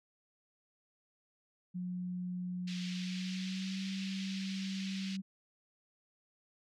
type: tone with pitch glide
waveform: sine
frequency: 180.2 to 192.02 Hz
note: F#3 to G3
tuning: -45 to -35 cents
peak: -36 dBFS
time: 1.74-5.22 s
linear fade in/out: 20 ms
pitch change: +110 cents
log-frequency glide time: 2.85-3.84 s
type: band-pass noise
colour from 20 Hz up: pink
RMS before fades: -47 dBFS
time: 2.67-5.17 s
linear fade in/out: 10 ms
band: 2300 to 5300 Hz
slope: 24 dB/octave
effects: none